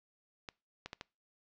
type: clicks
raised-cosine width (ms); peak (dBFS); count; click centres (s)
0.2; -24; 4; 0.488 / 0.86 / 0.931 / 1.011
effects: noise-tail reverb RT60 0.3 s tail -25 dB re dry + low-pass 5000 Hz 12 dB/octave